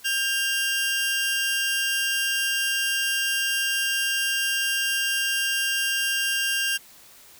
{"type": "tone pair together", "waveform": "sawtooth", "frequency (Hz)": [1597.2, 2794], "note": ["G6", "F7"], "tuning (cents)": [32, 0], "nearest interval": "minor seventh", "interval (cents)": 968, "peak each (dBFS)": -22, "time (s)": [0.04, 6.78], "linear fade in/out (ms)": 20, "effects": ["white hiss -50 dBFS RMS until 7.39 s"]}